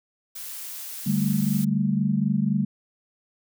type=noise; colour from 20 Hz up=blue; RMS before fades=-36 dBFS; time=0.35-1.65 s; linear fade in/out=10 ms
type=chord; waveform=sine; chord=D suspended fourth; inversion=none; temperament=equal; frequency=146.83 / 196 / 220 Hz; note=D3 / G3 / A3; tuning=0 / 0 / 0 cents; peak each=-26 / -23 / -25 dBFS; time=1.06-2.65 s; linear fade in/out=10 ms
effects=none